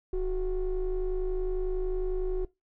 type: ring-modulated tone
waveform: triangle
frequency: 172.5 Hz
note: F3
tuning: 21 cents flat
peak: -20 dBFS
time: 0.13-2.45 s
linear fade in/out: 5 ms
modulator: 198 Hz
effects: noise-tail reverb RT60 0.2 s tail -23 dB re dry + tanh soft clip ceiling -22 dBFS